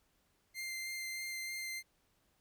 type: tone with vibrato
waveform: sawtooth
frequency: 2093 Hz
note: C7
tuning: in tune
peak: -36 dBFS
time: 0.54-1.83 s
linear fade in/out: 50 ms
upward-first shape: sine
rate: 3.2 Hz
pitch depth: 9 cents each way
effects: pink hiss -75 dBFS RMS until 2.4 s